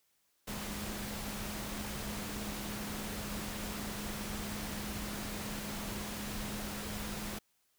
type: tone in noise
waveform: sine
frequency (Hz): 207.7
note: G#3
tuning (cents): 0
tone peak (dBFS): -43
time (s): 0.47-7.39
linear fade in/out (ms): 10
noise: pink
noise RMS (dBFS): -41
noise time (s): 0.47-7.39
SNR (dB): -5
effects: white hiss -75 dBFS RMS until 7.78 s